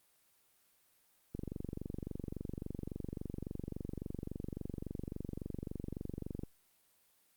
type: click train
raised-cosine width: 3 ms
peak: -27 dBFS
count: 121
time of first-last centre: 1.35-6.435 s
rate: 23.6 Hz
effects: white hiss -71 dBFS RMS until 7.36 s + Opus 32 kbps